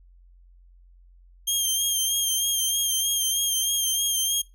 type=tone with vibrato; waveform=15% pulse; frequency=3197 Hz; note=G7; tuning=33 cents sharp; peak=-15 dBFS; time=1.47-4.42 s; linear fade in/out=10 ms; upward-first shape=sine; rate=3.2 Hz; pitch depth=35 cents each way; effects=noise-tail reverb RT60 0.2 s tail -20 dB re dry + added 44 Hz sine -50 dBFS peak until 4.54 s